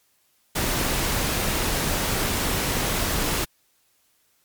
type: noise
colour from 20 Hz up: pink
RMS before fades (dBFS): -24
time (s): 0.55-3.45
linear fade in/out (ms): 10
effects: white hiss -65 dBFS RMS until 4.44 s + MP3 96 kbps